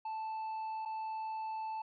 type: tone with dropouts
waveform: triangle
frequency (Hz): 879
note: A5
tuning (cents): -2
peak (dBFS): -35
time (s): 0.05-1.82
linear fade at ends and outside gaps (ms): 5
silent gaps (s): 0.852-0.857
effects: resampled to 11025 Hz